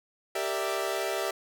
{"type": "chord", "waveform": "sawtooth", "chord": "E half-diminished seventh", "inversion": "first", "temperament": "equal with one note detuned", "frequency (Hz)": [392, 461.9, 587.3, 659.3], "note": ["G4", "Bb4", "D5", "E5"], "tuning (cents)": [0, -16, 0, 0], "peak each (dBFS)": [-29, -33, -31, -29], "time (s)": [0.35, 1.31], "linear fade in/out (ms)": 5, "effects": []}